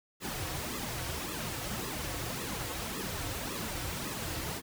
pink noise with flanger, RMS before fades -37 dBFS, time 0.2-4.62 s, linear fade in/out 50 ms, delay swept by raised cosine 1.3 to 5 ms, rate 1.8 Hz, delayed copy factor -0.75, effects none

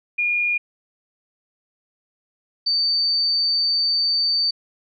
sine tone pair in turn, 2428 / 4583 Hz, D#7 / D8, -43 / -43 cents, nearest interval major seventh, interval 1100 cents, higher second, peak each -18 / -17 dBFS, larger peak second, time 0.18-0.58 / 2.66-4.51 s, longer second, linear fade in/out 10 ms, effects none

